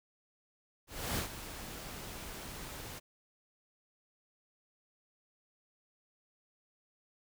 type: noise with ADSR envelope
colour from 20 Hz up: pink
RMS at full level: -34 dBFS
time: 0.87-3 s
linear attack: 300 ms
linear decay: 110 ms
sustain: -11 dB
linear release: 23 ms
effects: none